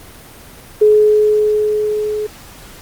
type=tone with level ramp; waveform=sine; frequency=424.2 Hz; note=G#4; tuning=37 cents sharp; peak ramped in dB=-5 to -17 dBFS; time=0.81-2.27 s; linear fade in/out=10 ms; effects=pink hiss -38 dBFS RMS until 2.81 s + Opus 24 kbps